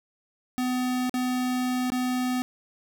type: tone with dropouts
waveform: square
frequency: 251.8 Hz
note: B3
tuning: 34 cents sharp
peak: -25 dBFS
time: 0.58-2.42 s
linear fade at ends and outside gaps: 0 ms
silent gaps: 1.095-1.141 / 1.902-1.92 s
effects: none